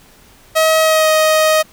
sawtooth tone with pitch glide, 637 to 626.4 Hz, D#5 to D#5, +41 to +11 cents, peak -6 dBFS, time 0.55-1.63 s, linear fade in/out 20 ms, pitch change -30 cents, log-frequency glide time 0.81-1.09 s, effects pink hiss -46 dBFS RMS until 1.72 s

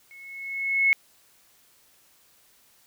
sine tone with level ramp, 2188 Hz, C#7, 23 cents flat, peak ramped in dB -45 to -15 dBFS, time 0.11-0.93 s, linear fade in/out 0 ms, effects white hiss -60 dBFS RMS until 2.86 s

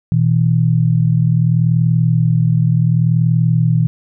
sine tone pair together, 120.4 / 161.08 Hz, B2 / E3, -44 / -40 cents, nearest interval perfect fourth, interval 504 cents, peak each -13 dBFS, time 0.12-3.87 s, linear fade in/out 0 ms, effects none

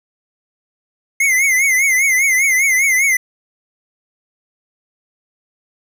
square tone with vibrato, 2116 Hz, C7, 19 cents sharp, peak -12 dBFS, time 1.2-3.17 s, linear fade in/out 5 ms, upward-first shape triangle, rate 5 Hz, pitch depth 120 cents each way, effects none

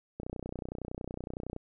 click train, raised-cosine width 2 ms, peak -24 dBFS, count 43, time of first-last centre 0.2-1.564 s, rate 30.8 Hz, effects none

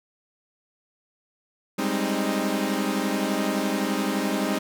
sawtooth chord, Ab major seventh, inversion third, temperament equal with one note detuned, 196 / 207.7 / 264.2 / 311.1 Hz, G3 / Ab3 / C4 / Eb4, 0 / 0 / +17 / 0 cents, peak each -25 dBFS, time 1.78-4.59 s, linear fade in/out 10 ms, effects none

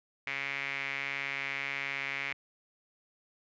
sawtooth tone with band-pass filter, 138.59 Hz, C#3, in tune, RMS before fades -36 dBFS, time 0.27-2.33 s, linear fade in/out 2 ms, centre 2200 Hz, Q 5.7, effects resampled to 16000 Hz

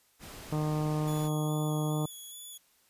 pink noise, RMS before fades -46 dBFS, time 0.19-1.3 s, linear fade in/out 50 ms
harmonic tone, 152.6 Hz, D#3, 33 cents flat, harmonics 1 / 2 / 3 / 4 / 5 / 6 / 7 / 8, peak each -29 / -35 / -39 / -41 / -43 / -45 / -46 / -47 dBFS, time 0.52-2.06 s, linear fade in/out 5 ms
5% pulse tone with vibrato, 3400 Hz, G#7, 40 cents sharp, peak -36 dBFS, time 1.07-2.58 s, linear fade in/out 10 ms, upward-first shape square, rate 2.4 Hz, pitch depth 20 cents each way
effects white hiss -67 dBFS RMS until 2.89 s + resampled to 32000 Hz

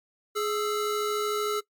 square tone pair together, 419 / 1330.2 Hz, G#4 / E6, +15 / +15 cents, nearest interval octave + minor sixth, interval 2000 cents, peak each -28 / -31 dBFS, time 0.35-1.61 s, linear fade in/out 20 ms, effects noise-tail reverb RT60 0.1 s tail -20 dB re dry + MP3 96 kbps

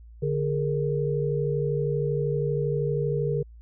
sine tone cluster, 145.8 / 413.8 / 466.5 Hz, D3 / G#4 / A#4, -12 / -6 / +1 cents, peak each -26 / -29 / -28 dBFS, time 0.22-3.43 s, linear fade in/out 10 ms, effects added 57 Hz sine -44 dBFS peak until 3.61 s

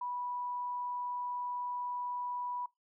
sine tone, 982 Hz, B5, 10 cents flat, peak -35 dBFS, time 0.01-2.66 s, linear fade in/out 5 ms, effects noise-tail reverb RT60 0.2 s tail -23 dB re dry

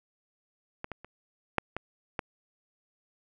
clicks, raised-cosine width 0.5 ms, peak -20 / -22 / -30 / -9 / -18 / -15 dBFS, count 6, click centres 0.844 / 0.917 / 1.046 / 1.583 / 1.766 / 2.192 s, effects none

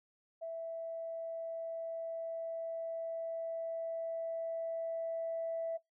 sine tone with level ramp, 659.3 Hz, E5, in tune, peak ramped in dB -38 to -33 dBFS, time 0.41-5.78 s, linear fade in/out 20 ms, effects noise-tail reverb RT60 0.2 s tail -26 dB re dry + tanh soft clip ceiling -29 dBFS

